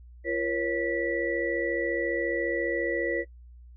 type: tone cluster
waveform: sine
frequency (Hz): 342.6 / 476.5 / 551 / 1956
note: F4 / A#4 / C#5 / B6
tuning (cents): -33 / +38 / -11 / -17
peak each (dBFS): -31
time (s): 0.24-3.25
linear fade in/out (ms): 50
effects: noise-tail reverb RT60 0.1 s tail -21 dB re dry + added 60 Hz sine -46 dBFS peak until 3.76 s